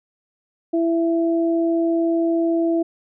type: tone pair together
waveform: sine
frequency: 332.8 / 666.3 Hz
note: E4 / E5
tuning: +17 / +18 cents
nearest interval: octave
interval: 1201 cents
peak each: -17 / -24 dBFS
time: 0.73-2.83 s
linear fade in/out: 10 ms
effects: none